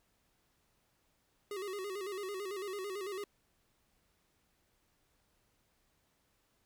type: tone with vibrato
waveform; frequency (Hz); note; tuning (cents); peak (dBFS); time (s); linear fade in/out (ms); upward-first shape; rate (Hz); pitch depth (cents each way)
square; 392; G4; 0; -39; 1.51-3.24; 2; square; 9; 82
effects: pink hiss -75 dBFS RMS until 6.65 s